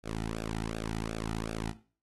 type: tone with flanger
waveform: sawtooth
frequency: 55 Hz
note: A1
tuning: in tune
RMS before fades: -36 dBFS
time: 0.03-1.74 s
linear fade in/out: 50 ms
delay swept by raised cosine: 0.97 to 1.86 ms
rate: 2.7 Hz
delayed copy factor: -0.9
effects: noise-tail reverb RT60 0.4 s tail -17 dB re dry + AAC 32 kbps